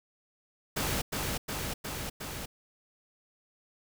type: noise with echo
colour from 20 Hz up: pink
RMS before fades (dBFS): -31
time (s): 0.76-1.02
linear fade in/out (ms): 10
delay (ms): 360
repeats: 4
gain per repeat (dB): -2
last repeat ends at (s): 2.46
effects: none